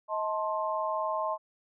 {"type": "chord", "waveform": "sine", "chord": "A diminished", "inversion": "second", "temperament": "just", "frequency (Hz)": [633.6, 880, 1056], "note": ["Eb5", "A5", "C6"], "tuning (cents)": [31, 0, 16], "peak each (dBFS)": [-32, -34, -32], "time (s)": [0.08, 1.38], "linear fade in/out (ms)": 50, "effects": []}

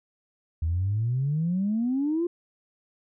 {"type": "exponential sweep", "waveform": "sine", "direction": "up", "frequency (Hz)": [77.78, 354.4], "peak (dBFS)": -22, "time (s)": [0.62, 2.27], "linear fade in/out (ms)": 5, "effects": ["tanh soft clip ceiling -18 dBFS"]}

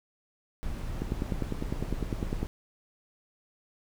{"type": "noise", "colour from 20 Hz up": "brown", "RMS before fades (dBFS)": -35, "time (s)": [0.63, 2.47], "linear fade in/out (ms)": 0}
{"type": "click train", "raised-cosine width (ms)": 3, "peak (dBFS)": -17, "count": 15, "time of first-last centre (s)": [1.02, 2.43], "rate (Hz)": 9.93}
{"effects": []}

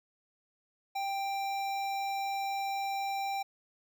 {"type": "tone with notch filter", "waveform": "square", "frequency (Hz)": 787, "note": "G5", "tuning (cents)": 7, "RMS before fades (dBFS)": -34, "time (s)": [0.95, 3.43], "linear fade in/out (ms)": 10, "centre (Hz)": 10000, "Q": 0.99, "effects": []}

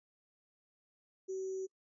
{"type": "tone with sample-and-hold", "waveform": "sine", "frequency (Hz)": 379.7, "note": "F#4", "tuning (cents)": 45, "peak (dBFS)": -36, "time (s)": [1.28, 1.67], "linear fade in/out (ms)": 20, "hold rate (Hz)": 6300, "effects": ["noise-tail reverb RT60 0.1 s tail -26 dB re dry", "resampled to 22050 Hz"]}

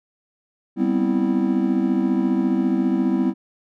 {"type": "chord", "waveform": "triangle", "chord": "C major seventh", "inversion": "second", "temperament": "equal with one note detuned", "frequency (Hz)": [196, 246.9, 261.6, 327], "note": ["G3", "B3", "C4", "E4"], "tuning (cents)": [0, 0, 0, -14], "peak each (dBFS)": -21, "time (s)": [0.76, 3.34], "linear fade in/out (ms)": 50, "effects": []}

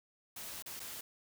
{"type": "noise with dropouts", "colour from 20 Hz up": "white", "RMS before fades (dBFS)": -45, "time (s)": [0.36, 1.01], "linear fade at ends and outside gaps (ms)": 5, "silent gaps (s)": [[0.624, 0.66], [0.796, 0.8]], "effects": []}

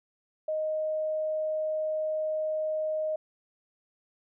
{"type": "tone", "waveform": "sine", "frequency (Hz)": 622.3, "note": "D#5", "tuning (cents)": 0, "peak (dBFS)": -27, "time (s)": [0.48, 3.16], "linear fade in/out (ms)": 5, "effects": []}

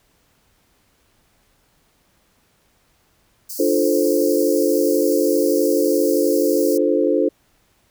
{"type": "high-pass noise", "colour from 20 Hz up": "white", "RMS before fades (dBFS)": -31, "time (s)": [3.49, 6.78], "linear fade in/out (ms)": 10, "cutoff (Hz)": 4500, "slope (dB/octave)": 96}
{"type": "chord", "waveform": "sine", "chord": "D minor seventh", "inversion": "none", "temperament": "equal with one note detuned", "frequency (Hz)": [296.9, 349.2, 440, 523.3], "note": ["D4", "F4", "A4", "C5"], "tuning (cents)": [19, 0, 0, 0], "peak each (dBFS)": -20, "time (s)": [3.59, 7.29], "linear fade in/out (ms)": 10}
{"effects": ["pink hiss -61 dBFS RMS until 7.9 s"]}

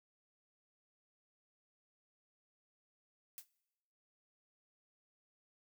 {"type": "noise with exponential decay", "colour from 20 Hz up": "blue", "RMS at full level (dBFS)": -44, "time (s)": [3.38, 3.47], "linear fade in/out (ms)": 0, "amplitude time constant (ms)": 19, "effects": ["noise-tail reverb RT60 1.0 s tail -22 dB re dry"]}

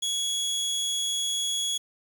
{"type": "tone", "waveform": "25% pulse", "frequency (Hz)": 3349, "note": "G#7", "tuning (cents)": 14, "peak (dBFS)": -22, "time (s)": [0.02, 1.78], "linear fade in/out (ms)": 10, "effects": ["8-bit"]}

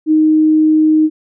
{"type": "tone", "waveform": "sine", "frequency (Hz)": 311.1, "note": "D#4", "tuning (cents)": 0, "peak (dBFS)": -7, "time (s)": [0.06, 1.1], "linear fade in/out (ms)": 50, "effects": []}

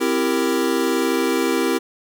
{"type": "chord", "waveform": "square", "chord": "C dominant seventh", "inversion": "none", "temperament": "equal with one note detuned", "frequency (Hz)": [261.6, 333.1, 392, 466.2], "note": ["C4", "E4", "G4", "Bb4"], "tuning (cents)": [0, 18, 0, 0], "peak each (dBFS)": [-24, -23, -24, -25], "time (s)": [0, 1.79], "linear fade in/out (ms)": 20, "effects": []}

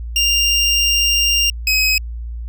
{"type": "tone pair in turn", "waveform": "25% pulse", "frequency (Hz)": [2794, 2537], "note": ["F7", "D#7"], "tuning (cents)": [0, 33], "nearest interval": "major second", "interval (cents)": 167, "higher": "first", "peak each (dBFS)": -9, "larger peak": "neither", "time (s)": [[0.16, 1.5], [1.67, 1.98]], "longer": "first", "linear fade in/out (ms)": 2, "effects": ["added 58 Hz sine -24 dBFS peak until 2.48 s"]}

